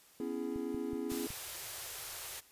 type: chord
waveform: triangle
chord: C# minor seventh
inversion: third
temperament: just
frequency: 249.5 / 277.2 / 332.6 / 415.8 Hz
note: B3 / C#4 / E4 / G#4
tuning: +18 / 0 / +16 / +2 cents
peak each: -39 dBFS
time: 0.2-1.27 s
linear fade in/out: 2 ms
type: click train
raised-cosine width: 5 ms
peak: -34 dBFS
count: 5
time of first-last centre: 0.56-1.305 s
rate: 5.37 Hz
type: band-stop noise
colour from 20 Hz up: white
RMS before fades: -43 dBFS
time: 1.09-2.41 s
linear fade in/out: 20 ms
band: 150 to 340 Hz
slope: 48 dB/octave
effects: white hiss -62 dBFS RMS until 2.51 s + resampled to 32000 Hz